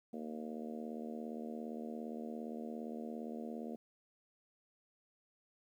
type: harmonic tone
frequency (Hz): 77.4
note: D#2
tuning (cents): -9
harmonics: 3 / 4 / 5 / 6 / 7 / 8 / 9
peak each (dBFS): -43 / -51 / -51 / -50 / -53 / -54 / -54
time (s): 0.13-3.76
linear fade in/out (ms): 5
effects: 12-bit